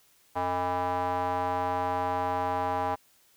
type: tone with band-pass filter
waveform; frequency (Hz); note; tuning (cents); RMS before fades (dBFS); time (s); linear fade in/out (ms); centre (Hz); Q
square; 90; F#2; -47; -29; 0.35-2.96; 20; 870; 3.7
effects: white hiss -63 dBFS RMS until 3.36 s

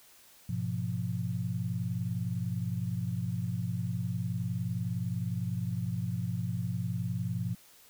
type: chord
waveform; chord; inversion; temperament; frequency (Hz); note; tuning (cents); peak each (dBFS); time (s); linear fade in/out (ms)
sine; F diminished; first; equal; 103.83 / 123.47 / 174.61; Ab2 / Cb3 / F3; 0 / 0 / 0; -35 / -34 / -35; 0.49-7.55; 5
effects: white hiss -58 dBFS RMS until 7.89 s

